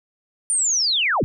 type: linear sweep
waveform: sine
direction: down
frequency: 9210 to 51.91 Hz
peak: -17 dBFS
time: 0.5-1.24 s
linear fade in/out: 0 ms
effects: none